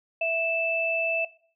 sine tone pair together, 659.2 / 2637 Hz, E5 / E7, 0 / 0 cents, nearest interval 2 octaves, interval 2400 cents, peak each -26 / -26 dBFS, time 0.21-1.25 s, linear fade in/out 5 ms, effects noise-tail reverb RT60 0.5 s tail -20 dB re dry

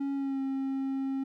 triangle tone with pitch glide, 277.2 to 269.2 Hz, C#4 to C4, 0 to +49 cents, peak -27 dBFS, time 0-1.24 s, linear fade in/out 10 ms, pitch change -51 cents, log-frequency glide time 0.14-0.4 s, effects none

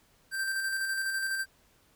square tone with tremolo, 1568 Hz, G6, in tune, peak -29 dBFS, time 0.31-1.46 s, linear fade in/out 50 ms, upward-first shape square, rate 12 Hz, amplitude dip 30%, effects pink hiss -65 dBFS RMS until 1.95 s

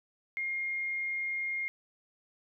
sine tone, 2130 Hz, C7, 30 cents sharp, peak -31 dBFS, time 0.37-1.68 s, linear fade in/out 0 ms, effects none

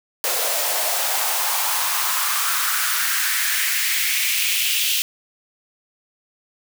white noise with high-pass filter sweep, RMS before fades -21 dBFS, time 0.24-5.02 s, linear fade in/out 0 ms, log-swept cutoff 540 to 3000 Hz, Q 3.1, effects none

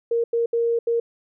sine tone bursts at uneven times, 466.2 Hz, A#4, in tune, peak -18 dBFS, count 4, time 0.11-0.24 / 0.33-0.46 / 0.53-0.79 / 0.87-1 s, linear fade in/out 5 ms, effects none

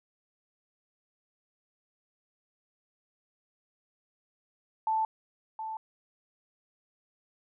sine tone with echo, 880 Hz, A5, in tune, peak -25 dBFS, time 4.87-5.05 s, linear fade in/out 2 ms, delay 720 ms, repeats 1, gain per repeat -9 dB, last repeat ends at 5.77 s, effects none

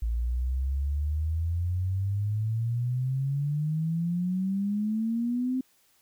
sine exponential sweep, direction up, 55.9 to 261.6 Hz, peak -25 dBFS, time 0.02-5.61 s, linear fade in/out 5 ms, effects white hiss -65 dBFS RMS until 6.01 s

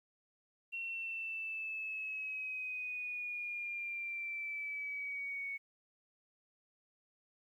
sine exponential sweep, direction down, 2731 to 2217 Hz, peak -38 dBFS, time 0.72-5.58 s, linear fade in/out 20 ms, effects 12-bit

